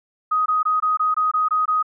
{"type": "tone bursts", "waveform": "sine", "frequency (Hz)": 1253, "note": "D#6", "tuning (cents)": 12, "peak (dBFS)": -16, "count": 9, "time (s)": [0.31, 1.828], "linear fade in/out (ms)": 10, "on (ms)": 150, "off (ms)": 21, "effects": []}